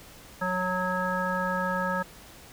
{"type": "harmonic tone", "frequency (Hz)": 183.5, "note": "F#3", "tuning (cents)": -14, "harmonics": [1, 3, 5, 7, 9], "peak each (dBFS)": [-32, -32, -32, -32, -32], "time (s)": [0.41, 2.03], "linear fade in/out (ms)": 10, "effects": ["pink hiss -49 dBFS RMS until 2.52 s"]}